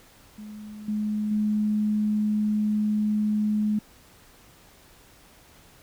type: tone with level steps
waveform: sine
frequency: 211.6 Hz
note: G#3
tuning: 33 cents sharp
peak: -37 / -24 / -21 dBFS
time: 0.38-3.79 s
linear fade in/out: 5 ms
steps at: 0.88 / 1.31 s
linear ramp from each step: 5 ms
effects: pink hiss -54 dBFS RMS until 5.82 s